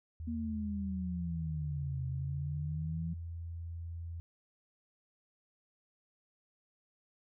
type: tone with pitch glide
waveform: sine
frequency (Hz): 80.8 to 84.09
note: E2 to E2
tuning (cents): -34 to +35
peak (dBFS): -39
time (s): 0.2-4.2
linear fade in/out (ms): 0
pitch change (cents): +69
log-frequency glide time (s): 1.72-2.2
type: exponential two-way sweep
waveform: sine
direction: down then up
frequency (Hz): 237.3 to 130.9 to 168.3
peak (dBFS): -35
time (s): 0.27-3.14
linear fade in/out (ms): 10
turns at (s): 2.05
effects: none